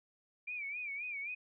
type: tone with vibrato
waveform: sine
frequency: 2349 Hz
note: D7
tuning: in tune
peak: -38 dBFS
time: 0.47-1.35 s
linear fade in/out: 10 ms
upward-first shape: sine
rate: 3.8 Hz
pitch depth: 110 cents each way
effects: none